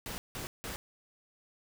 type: noise bursts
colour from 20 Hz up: pink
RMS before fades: -40 dBFS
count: 3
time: 0.06-0.76 s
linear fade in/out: 0 ms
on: 120 ms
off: 170 ms
effects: none